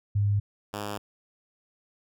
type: tone pair in turn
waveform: sine / 5% pulse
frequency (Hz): 101.9 / 103.2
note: G#2 / G#2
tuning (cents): -32 / -10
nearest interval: unison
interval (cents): 22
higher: second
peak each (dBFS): -21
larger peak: neither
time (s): 0.15-0.4 / 0.73-0.98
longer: neither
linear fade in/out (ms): 10
effects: none